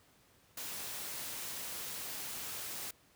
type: noise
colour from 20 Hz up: white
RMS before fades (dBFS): -42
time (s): 0.57-2.91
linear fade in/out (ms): 5
effects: pink hiss -66 dBFS RMS until 3.15 s + high-pass 60 Hz 12 dB/octave